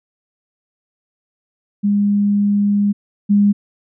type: tone pair in turn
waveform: sine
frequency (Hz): 203.7 / 203.7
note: G#3 / G#3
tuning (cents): -33 / -33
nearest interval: unison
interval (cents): 0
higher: neither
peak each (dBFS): -12 / -9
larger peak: second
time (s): 1.83-2.93 / 3.29-3.53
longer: first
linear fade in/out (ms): 20
effects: none